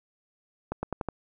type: accelerating click train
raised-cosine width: 1 ms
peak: -16 dBFS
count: 5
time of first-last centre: 0.72-1.087 s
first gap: 110 ms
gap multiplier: 0.88
effects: none